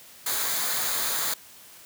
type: noise with comb filter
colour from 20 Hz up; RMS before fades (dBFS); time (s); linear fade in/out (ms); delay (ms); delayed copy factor
white; -27; 0.26-1.34; 5; 0.36; -0.55
effects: white hiss -49 dBFS RMS until 1.85 s + high-pass 60 Hz 12 dB/octave